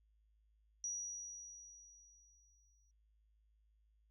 sine tone with exponential decay, 5800 Hz, F#8, 35 cents flat, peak -38 dBFS, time 0.84-2.91 s, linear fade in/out 1 ms, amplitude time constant 450 ms, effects added 53 Hz sine -70 dBFS peak until 4.1 s

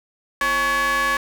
45% pulse ring-modulated tone, 291 Hz, D4, 16 cents flat, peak -15 dBFS, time 0.41-1.17 s, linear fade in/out 2 ms, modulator 1410 Hz, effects none

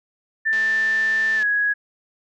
sine tone with pitch glide, 1776 to 1666.7 Hz, A6 to G#6, +16 to +6 cents, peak -17 dBFS, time 0.45-1.74 s, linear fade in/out 20 ms, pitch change -110 cents, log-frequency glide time 1.36-1.45 s
click train, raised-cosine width 0.2 ms, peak -20 dBFS, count 194, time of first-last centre 0.53-1.428 s, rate 215 Hz
effects none

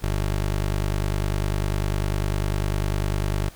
20% pulse tone, 50 Hz, G1, 35 cents sharp, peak -17 dBFS, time 0.02-3.5 s, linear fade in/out 20 ms, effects pink hiss -48 dBFS RMS until 3.55 s

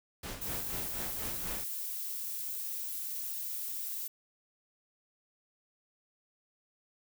pink noise with tremolo, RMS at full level -40 dBFS, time 0.23-1.64 s, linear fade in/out 5 ms, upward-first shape sine, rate 4.1 Hz, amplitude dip 65%
violet noise, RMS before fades -38 dBFS, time 0.41-4.08 s, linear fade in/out 10 ms
effects none

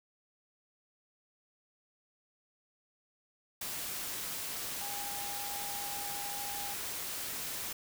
sine tone in noise, 811 Hz, G#5, 41 cents flat, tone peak -43 dBFS, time 4.81-6.74 s, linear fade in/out 5 ms, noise white, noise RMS -39 dBFS, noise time 3.61-7.73 s, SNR -7 dB, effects none

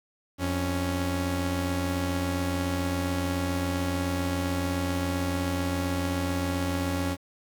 sawtooth tone pair together, 87.17 / 277.2 Hz, F2 / C#4, -3 / 0 cents, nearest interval octave + minor sixth, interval 2003 cents, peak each -25 dBFS, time 0.38-7.17 s, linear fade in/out 50 ms, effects 9-bit

